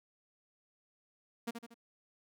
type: tone with echo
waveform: sawtooth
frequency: 233.1 Hz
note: A#3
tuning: in tune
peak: -31 dBFS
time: 1.47-1.51 s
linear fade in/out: 10 ms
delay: 78 ms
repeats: 3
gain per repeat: -6 dB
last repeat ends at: 1.744 s
effects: none